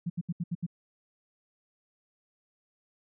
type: tone bursts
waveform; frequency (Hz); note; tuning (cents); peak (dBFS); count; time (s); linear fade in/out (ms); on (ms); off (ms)
sine; 171.7; F3; -29; -28; 6; 0.06-0.665; 10; 40; 73
effects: none